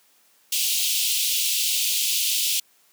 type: high-pass noise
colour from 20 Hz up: pink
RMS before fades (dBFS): -23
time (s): 0.52-2.6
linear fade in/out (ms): 5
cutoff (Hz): 2700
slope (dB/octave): 48
effects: white hiss -60 dBFS RMS until 2.92 s + high-pass 200 Hz 12 dB/octave